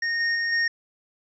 square tone with level steps, 1849 Hz, A#6, 15 cents flat, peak -24 / -22 / -24 / -21 dBFS, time 0.02-0.68 s, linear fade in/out 5 ms, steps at 0.2 / 0.35 / 0.52 s, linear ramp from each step 5 ms, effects resampled to 16000 Hz

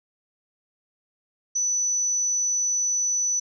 sine tone, 5970 Hz, F#8, 15 cents sharp, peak -21 dBFS, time 1.55-3.4 s, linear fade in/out 10 ms, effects none

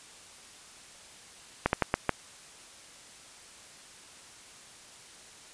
slowing click train, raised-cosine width 0.5 ms, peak -8 dBFS, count 5, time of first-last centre 1.66-2.093 s, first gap 71 ms, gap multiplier 1.29, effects white hiss -51 dBFS RMS until 5.53 s + resampled to 22050 Hz

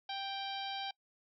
harmonic tone with a mistuned harmonic, 786 Hz, G5, 4 cents sharp, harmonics 1 / 2 / 3 / 4 / 5 / 6 / 7, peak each -40 / -49 / -49 / -44 / -46 / -49 / -57 dBFS, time 0.09-0.91 s, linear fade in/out 5 ms, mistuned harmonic 5, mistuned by -31 cents, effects noise-tail reverb RT60 0.1 s tail -24 dB re dry

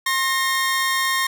sawtooth tone pair together, 1066 / 1848 Hz, C6 / A#6, +32 / -16 cents, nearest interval minor seventh, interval 952 cents, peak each -18 dBFS, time 0.06-1.27 s, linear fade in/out 5 ms, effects none

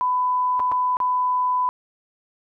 sine tone with dropouts, 1000 Hz, B5, 21 cents sharp, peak -18 dBFS, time 0.01-1.69 s, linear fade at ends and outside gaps 0 ms, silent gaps 0.595-0.601 / 0.716-0.721 / 0.969-1.002 s, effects none

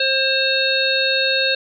harmonic tone with a mistuned harmonic, 533 Hz, C5, 32 cents sharp, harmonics 1 / 3 / 5 / 7 / 8, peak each -22 / -22 / -22 / -22 / -22 dBFS, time 0-1.55 s, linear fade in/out 5 ms, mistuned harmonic 8, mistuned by +17 cents, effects none

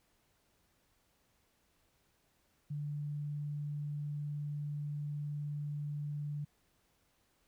sine tone, 146.83 Hz, D3, in tune, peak -36 dBFS, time 2.7-6.45 s, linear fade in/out 10 ms, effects pink hiss -74 dBFS RMS until 7.47 s

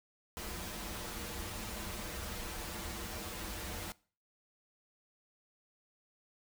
pink noise with comb filter, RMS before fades -42 dBFS, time 0.37-3.92 s, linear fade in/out 0 ms, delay 7.4 ms, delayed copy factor -0.9, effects noise-tail reverb RT60 0.4 s tail -21 dB re dry

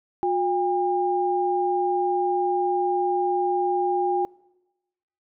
sine tone pair together, 359.4 / 805 Hz, F4 / G5, +50 / +46 cents, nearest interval octave + major second, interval 1396 cents, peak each -23 / -23 dBFS, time 0.23-4.25 s, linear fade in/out 0 ms, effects noise-tail reverb RT60 1.0 s tail -24 dB re dry

